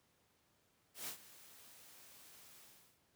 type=noise with ADSR envelope; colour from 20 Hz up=white; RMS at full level=-43 dBFS; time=0.94-3 s; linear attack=130 ms; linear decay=97 ms; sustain=-17 dB; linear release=400 ms; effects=pink hiss -75 dBFS RMS until 3.15 s + high-pass 80 Hz 12 dB/octave